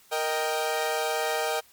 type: chord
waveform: sawtooth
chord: Eb major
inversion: second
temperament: equal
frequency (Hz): 466.2 / 622.3 / 784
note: Bb4 / Eb5 / G5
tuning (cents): 0 / 0 / 0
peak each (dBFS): -26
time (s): 0.11-1.61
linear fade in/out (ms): 20
effects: white hiss -57 dBFS RMS until 1.72 s + MP3 96 kbps